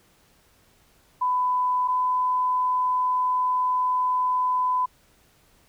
sine tone pair in turn, 1000 / 1005.3 Hz, B5 / B5, +21 / +30 cents, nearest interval unison, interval 9 cents, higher second, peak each -20 dBFS, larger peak neither, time 1.21-1.88 / 1.88-4.86 s, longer second, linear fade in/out 10 ms, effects pink hiss -60 dBFS RMS until 5.68 s

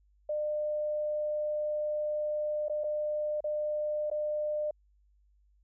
sine tone with dropouts, 602 Hz, D5, 43 cents sharp, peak -29 dBFS, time 0.29-4.71 s, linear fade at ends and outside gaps 5 ms, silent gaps 2.684-2.696 / 2.837-2.841 / 3.406-3.441 / 4.101-4.113 s, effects added 50 Hz sine -63 dBFS peak until 5.63 s

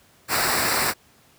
pink noise with comb filter, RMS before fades -22 dBFS, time 0.28-0.94 s, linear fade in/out 50 ms, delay 0.31 ms, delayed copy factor -0.7, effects pink hiss -56 dBFS RMS until 1.38 s + high-pass 80 Hz 12 dB/octave

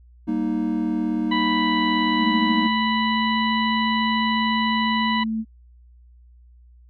triangle chord, Eb major, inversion first, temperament just, 194.45 / 233.3 / 311.1 Hz, G3 / Bb3 / Eb4, -14 / +2 / 0 cents, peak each -27 / -22 / -22 dBFS, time 0.27-2.68 s, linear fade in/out 20 ms
harmonic tone, 987.8 Hz, B5, in tune, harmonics 1 / 2 / 3 / 4, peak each -23 / -26 / -29 / -32 dBFS, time 1.31-5.24 s, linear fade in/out 10 ms
sine tone with pitch glide, 220 to 221.5 Hz, A3 to A3, 0 to +12 cents, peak -22 dBFS, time 2.18-5.45 s, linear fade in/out 50 ms, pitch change +12 cents, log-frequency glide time 2.6-3.39 s
effects added 60 Hz sine -47 dBFS peak until 6.89 s

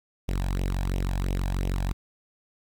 sawtooth tone with flanger, 46.25 Hz, F#1, in tune, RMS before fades -27 dBFS, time 0.28-1.93 s, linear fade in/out 10 ms, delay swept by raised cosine 0.33 to 1.25 ms, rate 2.9 Hz, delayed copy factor +0.7, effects 10-bit

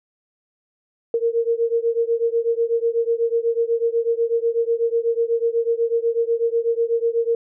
sine beating tone pair, 460 / 468.1 Hz, A#4 / A#4, -23 / +7 cents, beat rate 8.1 Hz, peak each -20 / -21 dBFS, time 1.14-7.35 s, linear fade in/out 2 ms, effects none

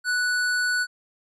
square tone, 1480 Hz, F#6, in tune, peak -22 dBFS, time 0.04-0.87 s, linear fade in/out 50 ms, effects resampled to 22050 Hz

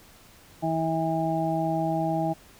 harmonic tone, 162.1 Hz, E3, 29 cents flat, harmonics 1 / 2 / 4 / 5, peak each -29 / -29 / -29 / -29 dBFS, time 0.62-2.34 s, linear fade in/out 20 ms, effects pink hiss -53 dBFS RMS until 2.59 s

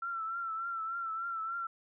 sine tone with vibrato, 1347 Hz, E6, 37 cents sharp, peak -34 dBFS, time 0.02-1.67 s, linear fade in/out 5 ms, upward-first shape triangle, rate 3.4 Hz, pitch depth 60 cents each way, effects none

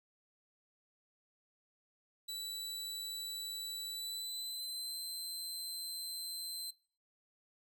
sawtooth tone with pitch glide, 3951 to 4093 Hz, B7 to C8, 0 to -39 cents, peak -37 dBFS, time 2.28-6.71 s, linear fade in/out 10 ms, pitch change +61 cents, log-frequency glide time 3.9-4.96 s, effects noise-tail reverb RT60 0.5 s tail -22 dB re dry

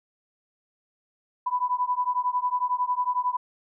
sine beating tone pair, 987.8 / 998.8 Hz, B5 / B5, 0 / +19 cents, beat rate 11 Hz, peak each -26 dBFS, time 1.46-3.37 s, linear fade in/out 10 ms, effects none

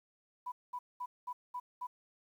sine tone bursts, 987.8 Hz, B5, in tune, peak -37 dBFS, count 6, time 0.46-1.87 s, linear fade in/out 10 ms, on 60 ms, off 210 ms, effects 11-bit

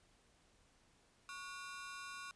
sawtooth ring-modulated tone, 1280 Hz, D#6, 49 cents sharp, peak -40 dBFS, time 1.29-2.31 s, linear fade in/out 0 ms, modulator 169 Hz, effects pink hiss -71 dBFS RMS until 2.35 s + resampled to 22050 Hz

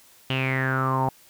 sawtooth tone with low-pass filter sweep, 131.9 Hz, C3, 14 cents sharp, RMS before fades -24 dBFS, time 0.3-1.09 s, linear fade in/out 2 ms, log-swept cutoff 3000 to 830 Hz, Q 9.8, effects white hiss -54 dBFS RMS until 1.29 s

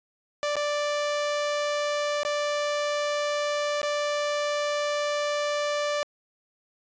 sawtooth tone with dropouts, 587.3 Hz, D5, in tune, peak -21 dBFS, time 0.43-6.03 s, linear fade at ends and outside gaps 0 ms, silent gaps 0.556-0.566 / 2.233-2.25 / 3.816-3.831 s, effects resampled to 16000 Hz

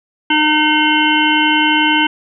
harmonic tone, 305.2 Hz, D#4, 33 cents flat, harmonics 1 / 3 / 5 / 7 / 9 / 10, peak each -16 / -16 / -18 / -19 / -19 / -17 dBFS, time 0.3-2.07 s, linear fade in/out 5 ms, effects none

